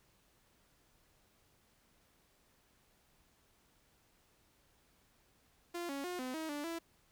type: tone with pitch steps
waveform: sawtooth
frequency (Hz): 346.4 / 278.1 / 358 / 255.2 / 318.2 / 291.8 / 333.1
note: F4 / C#4 / F4 / C4 / D#4 / D4 / E4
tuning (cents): -14 / +6 / +43 / -43 / +39 / -11 / +18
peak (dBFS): -35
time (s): 5.74-6.79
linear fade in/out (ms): 10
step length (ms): 150
effects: pink hiss -71 dBFS RMS until 7.11 s